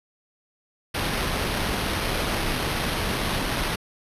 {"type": "noise with sample-and-hold", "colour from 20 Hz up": "pink", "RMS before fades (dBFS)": -26, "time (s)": [0.94, 3.76], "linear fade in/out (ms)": 10, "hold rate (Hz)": 7350, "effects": ["resampled to 32000 Hz"]}